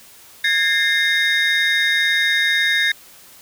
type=tone cluster; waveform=triangle; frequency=1644 / 1806 / 2108 / 3712 Hz; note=G#6 / A6 / C7 / A#7; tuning=-18 / +45 / +12 / -8 cents; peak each=-19 dBFS; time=0.44-2.92 s; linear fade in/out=5 ms; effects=white hiss -45 dBFS RMS until 3.41 s